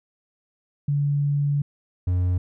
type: tone pair in turn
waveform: sine / triangle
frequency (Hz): 143.6 / 90.05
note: D3 / F#2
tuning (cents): -39 / -46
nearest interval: minor sixth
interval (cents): 807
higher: first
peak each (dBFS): -19 / -17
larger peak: second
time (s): 0.88-1.62 / 2.07-2.38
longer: first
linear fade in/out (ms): 5
effects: none